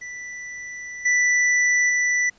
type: tone with level steps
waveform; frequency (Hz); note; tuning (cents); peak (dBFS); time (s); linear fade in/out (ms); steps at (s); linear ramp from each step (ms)
square; 1975.5; B6; 0; -33 / -17 / -19; 0.01-2.3; 10; 1.05 / 1.89; 10
effects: pink hiss -57 dBFS RMS until 2.38 s + resampled to 16000 Hz